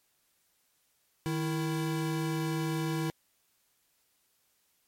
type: tone pair together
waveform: square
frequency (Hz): 155.5 / 329.5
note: D#3 / E4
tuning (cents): -1 / -1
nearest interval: octave + minor second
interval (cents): 1300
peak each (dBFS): -32 / -34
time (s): 1.26-3.1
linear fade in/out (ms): 0
effects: white hiss -72 dBFS RMS until 4.87 s + MP3 64 kbps